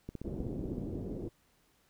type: click train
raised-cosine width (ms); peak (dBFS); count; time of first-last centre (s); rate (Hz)
3; -27; 12; 0.09-0.782; 15.9
type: low-pass noise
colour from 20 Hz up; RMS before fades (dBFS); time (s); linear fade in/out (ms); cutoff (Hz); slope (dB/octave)
white; -39; 0.24-1.29; 10; 380; 24
effects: pink hiss -70 dBFS RMS until 1.89 s